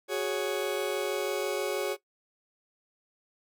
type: chord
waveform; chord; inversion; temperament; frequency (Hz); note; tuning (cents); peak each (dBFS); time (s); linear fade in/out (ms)
40% pulse; F# suspended second; none; just; 370 / 416.2 / 555; F#4 / G#4 / C#5; 0 / +4 / +2; -32; 0.08-1.97; 50
effects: noise-tail reverb RT60 0.1 s tail -17 dB re dry